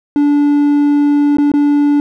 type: tone with dropouts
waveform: triangle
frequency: 290 Hz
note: D4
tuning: 22 cents flat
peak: -6 dBFS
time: 0.16-2 s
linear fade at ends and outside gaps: 1 ms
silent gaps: 1.37-1.384 / 1.517-1.538 s
effects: none